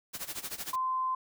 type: noise with tremolo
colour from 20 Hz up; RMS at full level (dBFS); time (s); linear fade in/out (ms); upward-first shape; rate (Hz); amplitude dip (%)
white; -36; 0.13-0.76; 20; sine; 13; 85
type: tone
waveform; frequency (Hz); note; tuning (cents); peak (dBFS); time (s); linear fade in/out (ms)
sine; 1035; C6; -19; -28; 0.73-1.15; 5
effects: none